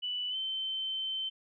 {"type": "tone with pitch glide", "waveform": "sine", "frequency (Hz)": [2971, 3088], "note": ["F#7", "G7"], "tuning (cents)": [6, -27], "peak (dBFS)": -32, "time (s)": [0.02, 1.3], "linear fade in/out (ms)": 20, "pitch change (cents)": 67, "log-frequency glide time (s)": [0.3, 0.36], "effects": []}